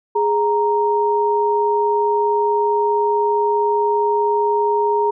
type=tone pair together; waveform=sine; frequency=415.3 / 932.3 Hz; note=G#4 / A#5; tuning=0 / 0 cents; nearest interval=octave + major second; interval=1400 cents; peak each=-17 dBFS; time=0.15-5.11 s; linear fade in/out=10 ms; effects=none